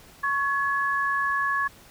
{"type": "tone pair together", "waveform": "sine", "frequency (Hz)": [1108.7, 1696.6], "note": ["C#6", "G#6"], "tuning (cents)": [0, 36], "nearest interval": "perfect fifth", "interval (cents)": 736, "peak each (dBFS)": -25, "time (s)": [0.23, 1.68], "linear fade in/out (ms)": 10, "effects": ["pink hiss -51 dBFS RMS until 1.9 s"]}